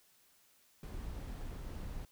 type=noise; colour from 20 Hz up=brown; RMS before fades=-43 dBFS; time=0.83-2.05 s; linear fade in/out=2 ms; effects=white hiss -68 dBFS RMS until 2.11 s